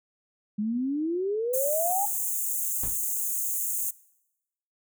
sine exponential sweep, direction up, 204 to 830.6 Hz, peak -25 dBFS, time 0.58-2.06 s, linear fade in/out 10 ms
white high-pass noise, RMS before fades -29 dBFS, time 1.53-3.91 s, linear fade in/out 10 ms, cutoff 6400 Hz, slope 96 dB/octave
brown noise with exponential decay, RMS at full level -29 dBFS, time 2.83-3.01 s, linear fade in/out 5 ms, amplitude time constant 37 ms
effects noise-tail reverb RT60 0.9 s tail -22 dB re dry

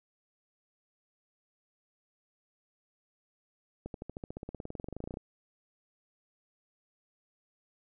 accelerating click train, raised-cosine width 2 ms, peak -26 dBFS, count 26, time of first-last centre 3.86-5.171 s, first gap 82 ms, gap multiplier 0.96, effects none

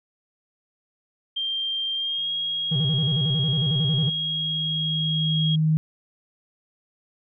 sine tone with pitch glide, 3177 to 3281 Hz, G7 to G#7, +23 to -22 cents, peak -24 dBFS, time 1.36-5.56 s, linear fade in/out 10 ms, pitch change +55 cents, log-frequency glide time 1.94-2.3 s
sine tone with exponential growth, 156.8 Hz, D#3, 14 cents sharp, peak -16 dBFS, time 2.18-5.77 s, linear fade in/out 0 ms, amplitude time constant 780 ms
triangle tone with vibrato, 144.3 Hz, D3, 30 cents flat, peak -19 dBFS, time 2.71-4.1 s, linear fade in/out 10 ms, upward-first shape square, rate 11 Hz, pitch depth 180 cents each way
effects none

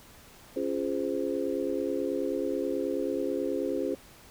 sine chord, Db major seventh, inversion none, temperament just, 277.2 / 346.5 / 415.8 / 519.7 Hz, Db4 / F4 / Ab4 / C5, 0 / -14 / +2 / -12 cents, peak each -33 dBFS, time 0.56-3.95 s, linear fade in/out 5 ms, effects pink hiss -53 dBFS RMS until 4.3 s

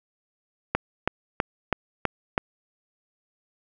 click train, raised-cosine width 0.5 ms, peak -6 dBFS, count 6, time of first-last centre 0.75-2.379 s, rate 3.07 Hz, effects none

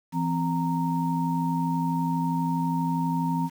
sine tone cluster, 167.2 / 259.5 / 928 Hz, E3 / C4 / A#5, +25 / -14 / -8 cents, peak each -26 / -28 / -29 dBFS, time 0.12-3.5 s, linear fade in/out 50 ms, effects 8-bit

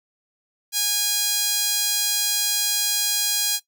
sawtooth tone with high-pass filter, 820 Hz, G#5, 22 cents flat, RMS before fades -22 dBFS, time 0.72-3.6 s, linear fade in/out 50 ms, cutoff 4700 Hz, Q 0.9, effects noise-tail reverb RT60 0.1 s tail -17 dB re dry

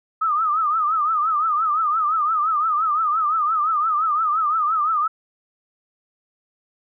sine tone with vibrato, 1250 Hz, D#6, 8 cents sharp, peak -17 dBFS, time 0.21-5.08 s, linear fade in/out 10 ms, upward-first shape triangle, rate 5.8 Hz, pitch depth 130 cents each way, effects none

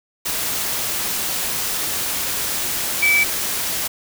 sine tone in noise, 2307 Hz, D7, 31 cents flat, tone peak -13 dBFS, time 3.02-3.24 s, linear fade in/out 10 ms, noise white, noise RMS -23 dBFS, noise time 0.25-3.88 s, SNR +7 dB, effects none

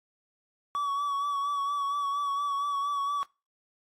triangle tone with vibrato, 1135 Hz, C#6, 41 cents sharp, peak -25 dBFS, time 0.75-3.23 s, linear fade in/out 0 ms, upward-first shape sine, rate 4.3 Hz, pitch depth 34 cents each way, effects noise-tail reverb RT60 0.3 s tail -23 dB re dry + AAC 48 kbps

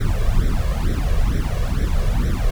brown noise with flanger, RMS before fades -18 dBFS, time 0-2.51 s, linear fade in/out 10 ms, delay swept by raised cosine 0.52 to 1.82 ms, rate 2.2 Hz, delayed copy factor +1, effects none

